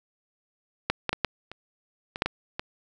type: clicks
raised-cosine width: 0.3 ms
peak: -6 / -9 / -10 / -6 / -23 / -17 / -6 / -10 / -14 dBFS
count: 9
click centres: 0.9 / 1.093 / 1.13 / 1.247 / 1.516 / 2.159 / 2.221 / 2.26 / 2.595 s
effects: none